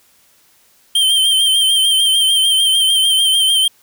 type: tone with vibrato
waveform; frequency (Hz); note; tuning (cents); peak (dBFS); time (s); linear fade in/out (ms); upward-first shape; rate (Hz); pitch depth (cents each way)
square; 3136; G7; 0; -11; 0.95-3.68; 5; sine; 6.7; 42
effects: white hiss -53 dBFS RMS until 3.82 s